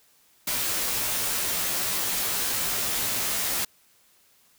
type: noise with comb filter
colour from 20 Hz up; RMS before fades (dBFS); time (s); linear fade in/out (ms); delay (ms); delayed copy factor
white; -27; 0.47-3.65; 5; 14; -0.95
effects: white hiss -61 dBFS RMS until 4.58 s